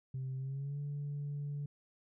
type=tone with pitch glide; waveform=sine; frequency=131.6 to 144.34 Hz; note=C3 to D3; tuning=+10 to -30 cents; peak=-35 dBFS; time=0.14-1.66 s; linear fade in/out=5 ms; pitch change=+160 cents; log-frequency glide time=0.37-0.79 s; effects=tanh soft clip ceiling -34 dBFS